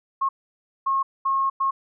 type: tone bursts at uneven times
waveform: sine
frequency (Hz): 1083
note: C#6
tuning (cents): -41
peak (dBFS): -19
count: 4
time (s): 0.21-0.29 / 0.86-1.03 / 1.25-1.5 / 1.6-1.71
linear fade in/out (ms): 10
effects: none